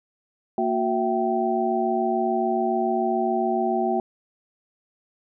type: tone cluster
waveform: sine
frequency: 230.9 / 365.2 / 666 / 773 Hz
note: A#3 / F#4 / E5 / G5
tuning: -16 / -23 / +18 / -24 cents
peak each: -27 / -25 / -27 / -25 dBFS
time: 0.58-4 s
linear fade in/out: 2 ms
effects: none